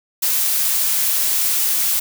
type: noise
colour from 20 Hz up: blue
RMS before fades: -18 dBFS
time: 0.22-2 s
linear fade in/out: 10 ms
effects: none